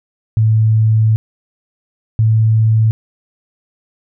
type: tone pair in turn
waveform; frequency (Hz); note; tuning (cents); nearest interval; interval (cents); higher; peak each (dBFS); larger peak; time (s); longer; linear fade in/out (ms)
sine; 110 / 110.59; A2 / A2; 0 / +9; unison; 9; second; -8; neither; 0.37-1.16 / 2.19-2.91; first; 0
effects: none